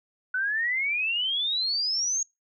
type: exponential sweep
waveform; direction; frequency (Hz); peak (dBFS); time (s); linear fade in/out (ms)
sine; up; 1480 to 6645; -24; 0.34-2.23; 5
effects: noise-tail reverb RT60 0.2 s tail -24 dB re dry